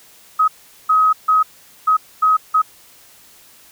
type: tone bursts at uneven times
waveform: sine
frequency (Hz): 1268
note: D#6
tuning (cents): +32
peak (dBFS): -10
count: 6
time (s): 0.39-0.48 / 0.89-1.13 / 1.28-1.43 / 1.87-1.97 / 2.22-2.37 / 2.54-2.62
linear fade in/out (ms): 10
effects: white hiss -47 dBFS RMS until 3.71 s